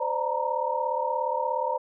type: tone cluster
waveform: sine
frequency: 515 / 590 / 915 / 952 Hz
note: C5 / D5 / A#5 / A#5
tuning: -28 / +8 / -32 / +36 cents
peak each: -30 / -32 / -29 / -30 dBFS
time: 0-1.78 s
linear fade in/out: 10 ms
effects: none